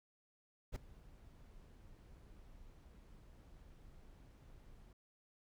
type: noise with ADSR envelope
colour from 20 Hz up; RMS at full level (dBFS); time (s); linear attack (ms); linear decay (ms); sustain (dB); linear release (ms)
brown; -37; 0.72-4.93; 40; 4; -22; 4
effects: none